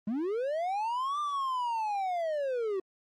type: linear two-way sweep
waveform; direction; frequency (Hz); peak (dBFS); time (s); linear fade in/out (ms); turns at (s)
triangle; up then down; 196.4 to 1198 to 368; -27; 0.07-2.8; 5; 1.2
effects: Opus 32 kbps